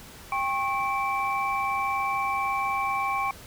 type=tone cluster; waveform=sine; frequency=793 / 1090 / 2323 Hz; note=G5 / C#6 / D7; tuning=+20 / -29 / -20 cents; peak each=-29 / -27 / -31 dBFS; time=0.32-3.31 s; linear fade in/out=2 ms; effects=pink hiss -46 dBFS RMS until 3.46 s